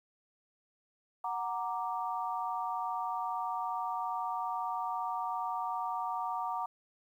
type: chord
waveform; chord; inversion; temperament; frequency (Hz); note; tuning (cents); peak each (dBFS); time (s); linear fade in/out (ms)
sine; Gb augmented; none; equal; 740 / 932.3 / 1174.7; Gb5 / Bb5 / D6; 0 / 0 / 0; -37 / -36 / -38; 1.24-6.66; 5
effects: 11-bit